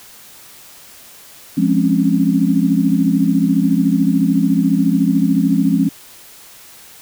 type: chord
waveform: sine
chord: Db major seventh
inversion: first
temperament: equal with one note detuned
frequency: 174.61 / 207.7 / 263.3 / 277.2 Hz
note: F3 / Ab3 / C4 / Db4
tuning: 0 / 0 / +11 / 0 cents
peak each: -17 dBFS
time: 1.57-5.89 s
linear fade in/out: 10 ms
effects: white hiss -41 dBFS RMS until 7.01 s